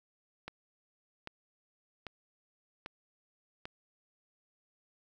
click train, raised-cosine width 0.3 ms, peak -25 dBFS, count 5, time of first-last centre 0.48-3.655 s, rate 1.26 Hz, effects 11-bit

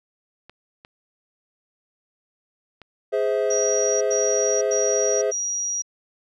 clicks, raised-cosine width 0.3 ms, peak -27 dBFS, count 3, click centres 0.496 / 0.849 / 2.817 s
triangle chord, Ab augmented, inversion none, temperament just, 415.3 / 519.1 / 648.9 Hz, Ab4 / C5 / E5, 0 / -14 / -27 cents, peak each -21 / -22 / -23 dBFS, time 3.12-5.32 s, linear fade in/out 20 ms
sine tone bursts, 5750 Hz, F8, 50 cents sharp, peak -23 dBFS, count 4, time 3.5-5.822 s, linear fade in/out 10 ms, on 510 ms, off 94 ms
effects none

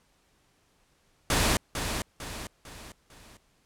pink noise with echo, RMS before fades -24 dBFS, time 1.3-1.57 s, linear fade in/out 2 ms, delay 450 ms, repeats 4, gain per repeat -7 dB, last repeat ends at 3.37 s, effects pink hiss -67 dBFS RMS until 3.65 s + low-pass 11000 Hz 12 dB/octave

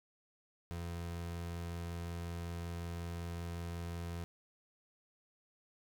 30% pulse tone, 85.4 Hz, F2, 38 cents flat, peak -37 dBFS, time 0.71-4.24 s, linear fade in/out 0 ms, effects none

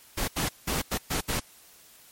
pink noise bursts at uneven times, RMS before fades -28 dBFS, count 6, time 0.17-0.28 / 0.36-0.49 / 0.67-0.82 / 0.91-0.98 / 1.1-1.21 / 1.28-1.4 s, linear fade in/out 10 ms, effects white hiss -54 dBFS RMS until 2.11 s + MP3 64 kbps

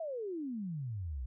sine exponential sweep, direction down, 675 to 58.27 Hz, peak -36 dBFS, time 0-1.26 s, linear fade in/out 5 ms, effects none

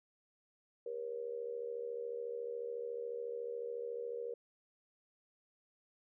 sine tone with amplitude modulation, 475.2 Hz, A#4, 33 cents sharp, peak -35 dBFS, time 0.86-4.34 s, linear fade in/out 5 ms, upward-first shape sine, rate 74 Hz, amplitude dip 80%, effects none

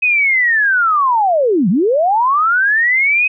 sine linear two-way sweep, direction down then up, 2547 to 162 to 2547 Hz, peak -10 dBFS, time 0.02-3.28 s, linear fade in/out 10 ms, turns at 1.69 s, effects none

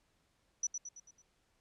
sine tone with echo, 5920 Hz, F#8, in tune, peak -30 dBFS, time 0.63-0.67 s, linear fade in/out 5 ms, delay 110 ms, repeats 5, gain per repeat -6 dB, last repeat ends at 1.22 s, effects pink hiss -75 dBFS RMS until 1.6 s + low-pass 9000 Hz 12 dB/octave

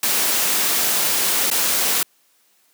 white noise with dropouts, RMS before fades -19 dBFS, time 0.03-2.03 s, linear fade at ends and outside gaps 2 ms, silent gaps 1.502-1.513 s, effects white hiss -60 dBFS RMS until 2.73 s + high-pass 200 Hz 12 dB/octave

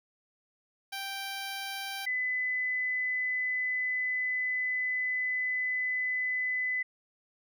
10% pulse / sine tone pair in turn, 784 / 2008 Hz, G5 / B6, 0 / +28 cents, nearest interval octave + major third, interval 1628 cents, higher second, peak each -27 / -28 dBFS, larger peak first, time 0.92-2.06 / 2.06-6.83 s, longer second, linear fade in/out 10 ms, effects none

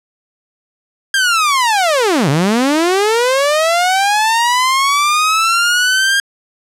sawtooth linear two-way sweep, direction down then up, 1618 to 130.81 to 1618 Hz, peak -7 dBFS, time 1.14-6.2 s, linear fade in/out 2 ms, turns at 2.29 s, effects low-pass 10000 Hz 12 dB/octave

